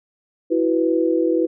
sine chord, E suspended second, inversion none, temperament just, 329.6 / 370.8 / 494.4 Hz, E4 / F#4 / B4, 0 / +4 / +2 cents, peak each -18 / -22 / -21 dBFS, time 0.5-1.47 s, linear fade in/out 20 ms, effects none

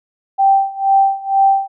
sine tone with tremolo, 782 Hz, G5, 4 cents flat, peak -7 dBFS, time 0.38-1.68 s, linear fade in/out 20 ms, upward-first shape sine, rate 2.1 Hz, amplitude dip 90%, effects none

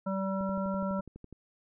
harmonic tone, 192.9 Hz, G3, 28 cents flat, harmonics 1 / 3 / 5 / 7, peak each -31 / -35 / -40 / -40 dBFS, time 0.06-1.01 s, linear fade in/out 10 ms
click train, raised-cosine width 3 ms, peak -33 dBFS, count 12, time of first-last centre 0.41-1.327 s, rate 12 Hz
effects none

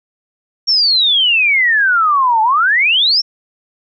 sine exponential two-way sweep, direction down then up, 5588 to 856 to 5588 Hz, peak -9 dBFS, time 0.67-3.22 s, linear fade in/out 20 ms, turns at 2.42 s, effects none

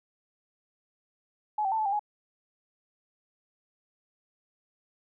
sine tone with pitch steps, 848 / 773 / 887 / 865 / 793 / 836 Hz, G#5 / G5 / A5 / A5 / G5 / G#5, +36 / -24 / +14 / -30 / +20 / +11 cents, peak -25 dBFS, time 1.58-1.994 s, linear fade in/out 5 ms, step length 69 ms, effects none

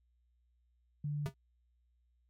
sine tone, 146.83 Hz, D3, in tune, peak -34 dBFS, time 1.04-1.29 s, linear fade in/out 5 ms
square tone with exponential decay, 134.3 Hz, C3, 46 cents sharp, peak -31 dBFS, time 1.26-1.34 s, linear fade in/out 0 ms, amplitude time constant 17 ms
effects added 60 Hz sine -70 dBFS peak until 2.29 s + AAC 48 kbps

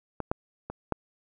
clicks, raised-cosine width 1 ms, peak -17 / -12 / -21 / -12 dBFS, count 4, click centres 0.203 / 0.315 / 0.7 / 0.923 s, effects none

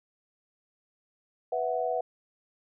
sine chord, B suspended fourth, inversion none, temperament equal, 493.9 / 659.3 / 740 Hz, B4 / E5 / F#5, 0 / 0 / 0 cents, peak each -31 dBFS, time 1.52-2.01 s, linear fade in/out 5 ms, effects none

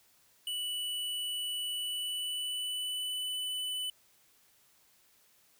square tone with pitch glide, 2960 to 2996 Hz, F#7 to F#7, 0 to +21 cents, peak -34 dBFS, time 0.47-3.9 s, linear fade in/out 2 ms, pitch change +21 cents, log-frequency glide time 1.66-3.35 s, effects white hiss -66 dBFS RMS until 5.59 s

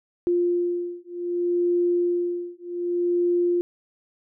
sine beating tone pair, 350 / 350.65 Hz, F4 / F4, +4 / +7 cents, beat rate 0.65 Hz, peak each -24 dBFS, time 0.27-3.61 s, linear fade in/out 0 ms, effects none

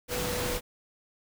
sine tone in noise, 492 Hz, B4, 7 cents flat, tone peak -34 dBFS, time 0.08-0.61 s, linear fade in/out 50 ms, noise pink, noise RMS -32 dBFS, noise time 0.08-0.61 s, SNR -5 dB, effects none

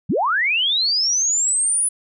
sine linear sweep, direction up, 110 to 10010 Hz, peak -16 dBFS, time 0.09-1.89 s, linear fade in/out 10 ms, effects none

